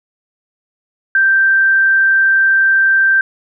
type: tone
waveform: sine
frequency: 1568 Hz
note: G6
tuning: in tune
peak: -8 dBFS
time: 1.15-3.21 s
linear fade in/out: 2 ms
effects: none